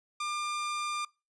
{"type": "tone", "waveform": "sawtooth", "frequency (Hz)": 1198, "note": "D6", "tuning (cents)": 34, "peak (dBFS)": -28, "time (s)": [0.2, 1.05], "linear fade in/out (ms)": 5, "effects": ["noise-tail reverb RT60 0.3 s tail -24 dB re dry", "resampled to 22050 Hz"]}